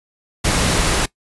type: tone in noise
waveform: sine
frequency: 177.5 Hz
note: F3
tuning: 28 cents sharp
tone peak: -25 dBFS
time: 0.45-0.83 s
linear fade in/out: 10 ms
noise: pink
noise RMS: -17 dBFS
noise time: 0.44-1.06 s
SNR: -11 dB
effects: noise-tail reverb RT60 0.1 s tail -20 dB re dry + resampled to 24000 Hz